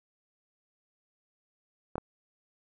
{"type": "clicks", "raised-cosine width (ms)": 1, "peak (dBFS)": -19, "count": 2, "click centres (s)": [1.956, 1.981], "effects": []}